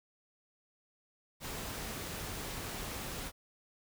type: noise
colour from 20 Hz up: pink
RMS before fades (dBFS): -41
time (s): 1.4-3.32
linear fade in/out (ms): 50
effects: none